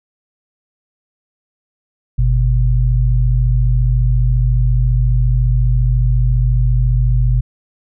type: tone pair together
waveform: sine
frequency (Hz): 49 / 123.47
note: G1 / B2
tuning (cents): 0 / 0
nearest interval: octave + major third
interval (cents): 1600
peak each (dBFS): -12 / -14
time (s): 2.18-7.41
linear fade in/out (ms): 10
effects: none